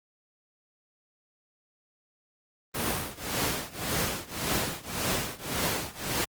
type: noise with tremolo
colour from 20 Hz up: pink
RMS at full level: -26 dBFS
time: 2.74-6.25 s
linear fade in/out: 10 ms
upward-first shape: triangle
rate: 1.8 Hz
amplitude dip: 95%
effects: high-pass 80 Hz 12 dB/octave + Opus 32 kbps